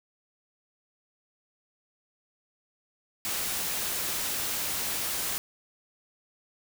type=noise; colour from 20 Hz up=white; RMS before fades=-31 dBFS; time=3.25-5.38 s; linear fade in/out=0 ms; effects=none